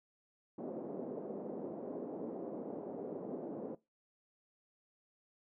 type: band-pass noise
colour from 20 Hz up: white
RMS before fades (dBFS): -43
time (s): 0.58-3.75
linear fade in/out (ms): 5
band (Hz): 200 to 530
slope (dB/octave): 24
effects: noise-tail reverb RT60 0.2 s tail -18 dB re dry

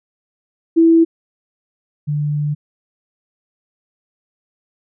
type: tone pair in turn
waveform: sine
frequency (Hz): 329.6 / 147.8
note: E4 / D3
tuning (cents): 0 / +11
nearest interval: octave + major second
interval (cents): 1389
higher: first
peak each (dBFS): -7 / -16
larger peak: first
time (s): 0.76-1.05 / 2.07-2.55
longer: second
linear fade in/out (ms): 20
effects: none

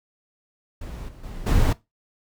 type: noise with level steps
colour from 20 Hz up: brown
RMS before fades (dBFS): -34 / -43 / -35 / -18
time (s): 0.81-1.73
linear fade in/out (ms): 5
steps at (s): 1.08 / 1.23 / 1.46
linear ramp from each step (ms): 10
effects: noise-tail reverb RT60 0.2 s tail -19 dB re dry

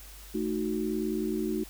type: chord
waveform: sine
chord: D# diminished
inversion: second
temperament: equal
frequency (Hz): 220 / 311.1 / 370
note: A3 / D#4 / F#4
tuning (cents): 0 / 0 / 0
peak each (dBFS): -32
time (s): 0.34-1.64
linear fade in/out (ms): 10
effects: added 50 Hz sine -47 dBFS peak until 1.69 s + white hiss -50 dBFS RMS until 1.69 s

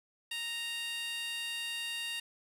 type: tone with high-pass filter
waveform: 15% pulse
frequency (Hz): 930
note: A#5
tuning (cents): -4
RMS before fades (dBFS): -38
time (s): 0.31-2.2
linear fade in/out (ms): 5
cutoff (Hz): 2600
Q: 1.6
effects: resampled to 32000 Hz + 9-bit

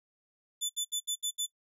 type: tone bursts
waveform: 20% pulse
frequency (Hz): 3500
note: A7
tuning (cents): -10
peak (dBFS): -24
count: 6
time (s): 0.61-1.466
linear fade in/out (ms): 20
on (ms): 86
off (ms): 68
effects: noise-tail reverb RT60 0.1 s tail -20 dB re dry

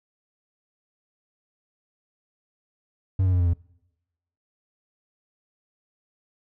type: tone with pitch steps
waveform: triangle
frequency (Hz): 94.7 / 92.27 / 89.9 / 87.6 / 85.35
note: F#2 / F#2 / F#2 / F2 / F2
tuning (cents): +41 / -4 / -49 / +6 / -39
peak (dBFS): -16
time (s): 3.19-3.535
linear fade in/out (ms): 5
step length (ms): 69
effects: noise-tail reverb RT60 0.9 s tail -24 dB re dry

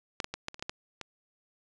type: clicks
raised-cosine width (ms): 0.2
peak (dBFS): -14 / -16 / -18 / -16 / -27 / -28 / -17 / -16 / -21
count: 9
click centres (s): 0.202 / 0.244 / 0.34 / 0.484 / 0.544 / 0.595 / 0.625 / 0.695 / 1.013
effects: resampled to 22050 Hz

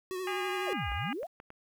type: tone with vibrato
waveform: square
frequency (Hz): 370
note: F#4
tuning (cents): 0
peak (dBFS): -35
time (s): 0.11-0.73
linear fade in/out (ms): 0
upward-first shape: triangle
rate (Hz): 12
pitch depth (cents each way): 44
type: harmonic tone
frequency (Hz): 407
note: G#4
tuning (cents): -35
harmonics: 2 / 3 / 4 / 5 / 6 / 7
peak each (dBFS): -38 / -40 / -41 / -42 / -43 / -43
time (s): 0.27-1.13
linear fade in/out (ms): 2
type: exponential two-way sweep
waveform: sine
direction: down then up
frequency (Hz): 784 to 55 to 784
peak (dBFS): -34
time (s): 0.66-1.27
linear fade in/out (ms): 20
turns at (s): 0.91
type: clicks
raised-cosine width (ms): 0.5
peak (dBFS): -32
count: 4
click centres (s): 0.919 / 1.231 / 1.401 / 1.504
effects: 10-bit

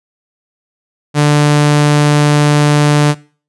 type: tone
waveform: sawtooth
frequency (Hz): 147.6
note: D3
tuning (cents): +9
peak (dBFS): -3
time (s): 1.14-3.15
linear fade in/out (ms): 50
effects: noise-tail reverb RT60 0.4 s tail -21 dB re dry + resampled to 24000 Hz

